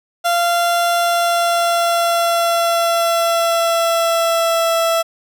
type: tone with pitch glide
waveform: 30% pulse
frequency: 690 to 663.8 Hz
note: F5 to E5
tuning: -21 to +12 cents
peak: -11 dBFS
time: 0.24-5.03 s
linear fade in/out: 20 ms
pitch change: -67 cents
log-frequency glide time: 0.99-4.77 s
effects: none